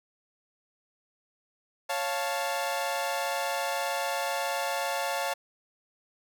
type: chord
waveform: sawtooth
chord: Db augmented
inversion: none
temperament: equal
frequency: 554.4 / 698.5 / 880 Hz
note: Db5 / F5 / A5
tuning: 0 / 0 / 0 cents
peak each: -29 dBFS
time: 1.89-5.34 s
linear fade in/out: 10 ms
effects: none